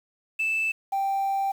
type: tone pair in turn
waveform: sine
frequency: 2637 / 784 Hz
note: E7 / G5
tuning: 0 / 0 cents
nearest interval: octave + major sixth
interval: 2100 cents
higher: first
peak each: -21 dBFS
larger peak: neither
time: 0.39-0.72 / 0.92-1.52 s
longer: second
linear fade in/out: 10 ms
effects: tanh soft clip ceiling -21 dBFS + 8-bit